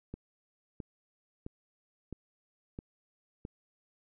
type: click train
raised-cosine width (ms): 3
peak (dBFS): -27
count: 6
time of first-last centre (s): 0.14-3.451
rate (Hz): 1.51
effects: none